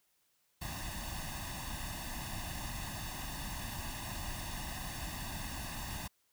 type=noise with comb filter; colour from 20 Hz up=pink; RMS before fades=-41 dBFS; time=0.61-6.08 s; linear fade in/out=10 ms; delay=1.1 ms; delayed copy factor=+0.85; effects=white hiss -75 dBFS RMS until 6.32 s